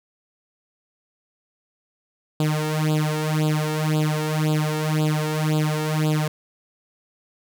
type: tone with flanger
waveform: sawtooth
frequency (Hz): 154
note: D#3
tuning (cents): -17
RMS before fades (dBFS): -22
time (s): 2.4-6.28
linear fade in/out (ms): 2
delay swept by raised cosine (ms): 0.25 to 2.25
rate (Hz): 1.9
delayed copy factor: +0.95
effects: none